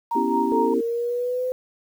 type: tone with tremolo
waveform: sine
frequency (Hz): 932.3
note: A#5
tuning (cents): 0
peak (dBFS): -20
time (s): 0.11-0.74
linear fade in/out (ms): 5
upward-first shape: sine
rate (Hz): 4.6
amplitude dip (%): 60
type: chord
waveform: sine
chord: C# half-diminished seventh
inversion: third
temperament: equal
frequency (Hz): 246.9 / 277.2 / 329.6 / 392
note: B3 / C#4 / E4 / G4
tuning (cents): 0 / 0 / 0 / 0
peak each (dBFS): -26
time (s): 0.15-0.81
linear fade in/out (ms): 10
type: linear sweep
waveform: sine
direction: up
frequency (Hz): 440 to 511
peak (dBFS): -22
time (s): 0.52-1.52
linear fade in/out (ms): 0
effects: 8-bit